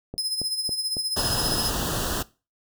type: click train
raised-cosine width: 2 ms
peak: -20 dBFS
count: 6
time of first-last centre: 0.14-1.521 s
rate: 3.62 Hz
type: tone with tremolo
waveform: sawtooth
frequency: 5100 Hz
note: D#8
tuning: 42 cents sharp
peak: -20 dBFS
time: 0.18-1.7 s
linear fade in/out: 0 ms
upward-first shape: sine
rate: 15 Hz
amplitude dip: 60%
type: band-stop noise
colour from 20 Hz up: pink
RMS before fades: -27 dBFS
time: 1.16-2.23 s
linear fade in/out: 10 ms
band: 1800 to 2700 Hz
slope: 96 dB/octave
effects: noise-tail reverb RT60 0.3 s tail -20 dB re dry